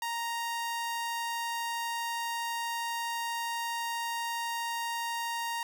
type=tone; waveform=sawtooth; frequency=932.3 Hz; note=A#5; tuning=in tune; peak=-28 dBFS; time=0.02-5.63 s; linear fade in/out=2 ms; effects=none